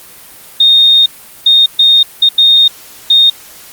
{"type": "tone bursts at uneven times", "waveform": "sine", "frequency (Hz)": 3688, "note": "A#7", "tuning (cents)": -19, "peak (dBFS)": -3, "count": 6, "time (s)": [[0.6, 1.06], [1.46, 1.66], [1.79, 2.03], [2.22, 2.29], [2.38, 2.68], [3.1, 3.3]], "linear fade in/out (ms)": 5, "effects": ["white hiss -35 dBFS RMS until 3.72 s", "Opus 32 kbps"]}